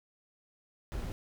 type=noise; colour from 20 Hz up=brown; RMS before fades=-37 dBFS; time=0.92-1.12 s; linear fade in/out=0 ms; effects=none